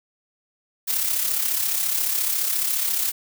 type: noise with amplitude modulation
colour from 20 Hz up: blue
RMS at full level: -21 dBFS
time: 0.87-3.12 s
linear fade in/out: 20 ms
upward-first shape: sine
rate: 34.4 Hz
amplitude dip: 50%
effects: none